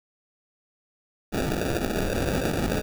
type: noise with sample-and-hold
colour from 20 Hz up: blue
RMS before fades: -26 dBFS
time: 1.32-2.82 s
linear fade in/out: 20 ms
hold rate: 1050 Hz
effects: none